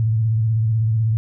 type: tone with vibrato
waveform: sine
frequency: 111.3 Hz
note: A2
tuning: 20 cents sharp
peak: -15 dBFS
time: 0-1.17 s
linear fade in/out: 0 ms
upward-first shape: square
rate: 16 Hz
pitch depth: 47 cents each way
effects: none